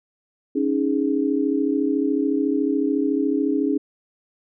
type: chord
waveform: sine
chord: C# suspended second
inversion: none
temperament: equal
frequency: 277.2 / 311.1 / 415.3 Hz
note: C#4 / D#4 / G#4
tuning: 0 / 0 / 0 cents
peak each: -21 / -23 / -25 dBFS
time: 0.55-3.78 s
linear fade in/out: 10 ms
effects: none